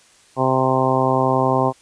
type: harmonic tone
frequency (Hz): 130.81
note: C3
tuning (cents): 0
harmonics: 1 / 2 / 3 / 4 / 5 / 6 / 7 / 8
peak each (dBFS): -23 / -23 / -23 / -23 / -23 / -23 / -23 / -23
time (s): 0.36-1.73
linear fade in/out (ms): 50
effects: white hiss -52 dBFS RMS until 1.81 s + resampled to 22050 Hz